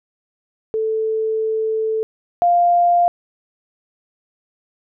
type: tone pair in turn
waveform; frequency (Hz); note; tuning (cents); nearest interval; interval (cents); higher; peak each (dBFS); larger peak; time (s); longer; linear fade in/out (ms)
sine; 440 / 698.5; A4 / F5; 0 / 0; minor sixth; 800; second; -17 / -11; second; 0.74-2.03 / 2.42-3.08; first; 0
effects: none